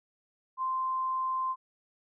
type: tone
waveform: sine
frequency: 1042 Hz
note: C6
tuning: 7 cents flat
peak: -28 dBFS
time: 0.57-1.56 s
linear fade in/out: 50 ms
effects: none

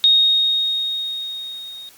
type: tone with level ramp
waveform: sine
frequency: 3729 Hz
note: A#7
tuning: in tune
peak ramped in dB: -9 to -33 dBFS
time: 0.04-1.89 s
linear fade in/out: 0 ms
effects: white hiss -48 dBFS RMS until 1.97 s + Opus 48 kbps

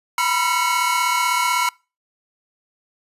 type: tone cluster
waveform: 45% pulse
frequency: 963 / 999 / 1361 / 2207 Hz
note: B5 / B5 / F6 / C#7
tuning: -44 / +20 / -45 / -8 cents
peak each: -23 dBFS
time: 0.18-1.69 s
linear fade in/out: 2 ms
effects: noise-tail reverb RT60 0.3 s tail -25 dB re dry + resampled to 32000 Hz

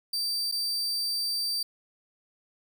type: tone with dropouts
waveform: 40% pulse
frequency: 4660 Hz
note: D8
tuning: 14 cents flat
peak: -26 dBFS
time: 0.13-1.63 s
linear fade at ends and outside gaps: 5 ms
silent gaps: 0.515-0.522 s
effects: none

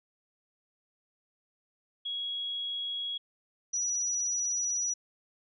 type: tone pair in turn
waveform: sine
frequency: 3322 / 5858 Hz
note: G#7 / F#8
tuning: 0 / -18 cents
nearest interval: minor seventh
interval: 982 cents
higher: second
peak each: -32 / -28 dBFS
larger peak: second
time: 2.05-3.18 / 3.73-4.94 s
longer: second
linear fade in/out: 10 ms
effects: none

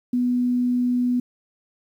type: tone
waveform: sine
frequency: 246.6 Hz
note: B3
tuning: 2 cents flat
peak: -18 dBFS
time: 0.13-1.2 s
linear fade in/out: 5 ms
effects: 9-bit

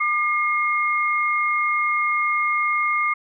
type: tone pair together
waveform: sine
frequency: 1201.6 / 2141 Hz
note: D6 / C7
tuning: +39 / +39 cents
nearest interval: minor seventh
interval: 1000 cents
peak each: -21 dBFS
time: 0-3.14 s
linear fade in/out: 10 ms
effects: none

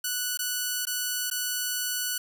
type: tone with dropouts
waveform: 5% pulse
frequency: 1480 Hz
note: F#6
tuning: in tune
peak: -16 dBFS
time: 0.04-2.18 s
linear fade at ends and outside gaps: 5 ms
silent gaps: 0.374-0.39 / 0.854-0.869 / 1.301-1.312 s
effects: none

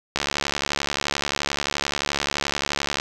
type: click train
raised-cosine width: 0.2 ms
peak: -5 dBFS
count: 204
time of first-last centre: 0.16-2.999 s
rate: 71.5 Hz
effects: none

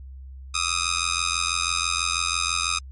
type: tone with amplitude modulation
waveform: 10% pulse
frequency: 1252 Hz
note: D#6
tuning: 10 cents sharp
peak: -10 dBFS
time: 0.54-2.79 s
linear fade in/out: 10 ms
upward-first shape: sine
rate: 86.1 Hz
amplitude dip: 100%
effects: added 66 Hz sine -37 dBFS peak until 2.91 s + MP3 48 kbps

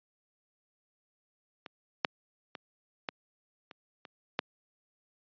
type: clicks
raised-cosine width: 0.3 ms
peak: -26 / -8 / -24 / -16 / -30 / -30 / -11 dBFS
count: 7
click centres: 1.662 / 2.048 / 2.552 / 3.088 / 3.712 / 4.052 / 4.391 s
effects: high-pass 200 Hz 12 dB/octave + resampled to 11025 Hz

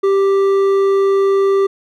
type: tone with hard clipping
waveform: triangle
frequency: 392 Hz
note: G4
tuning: in tune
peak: -12 dBFS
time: 0.03-1.67 s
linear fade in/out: 10 ms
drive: 10 dB
effects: none

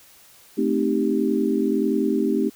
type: chord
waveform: sine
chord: A half-diminished seventh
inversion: none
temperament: equal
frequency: 220 / 261.6 / 311.1 / 392 Hz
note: A3 / C4 / Eb4 / G4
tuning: 0 / 0 / 0 / 0 cents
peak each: -24 dBFS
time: 0.57-2.5 s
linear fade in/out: 20 ms
effects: white hiss -51 dBFS RMS until 2.55 s

